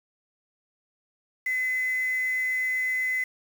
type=tone with quantisation; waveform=sine; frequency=2027 Hz; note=B6; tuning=45 cents sharp; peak=-24 dBFS; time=1.46-3.24 s; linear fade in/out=5 ms; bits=7; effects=none